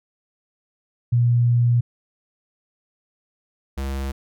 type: tone pair in turn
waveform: sine / square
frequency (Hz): 120 / 67.74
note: B2 / C#2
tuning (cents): -49 / -39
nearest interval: minor seventh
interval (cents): 990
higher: first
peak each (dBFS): -14 / -25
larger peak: first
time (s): 1.12-1.81 / 3.77-4.12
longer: first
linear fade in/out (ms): 10
effects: none